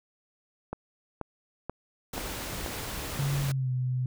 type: click train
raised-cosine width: 1 ms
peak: -19 dBFS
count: 5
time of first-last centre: 0.73-2.662 s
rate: 2.07 Hz
type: noise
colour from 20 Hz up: pink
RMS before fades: -36 dBFS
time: 2.13-3.52 s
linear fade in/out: 5 ms
type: tone with pitch glide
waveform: sine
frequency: 140 to 126.91 Hz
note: C#3 to B2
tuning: +18 to +48 cents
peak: -26 dBFS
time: 3.19-4.06 s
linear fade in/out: 2 ms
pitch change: -170 cents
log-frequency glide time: 3.42-3.71 s
effects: none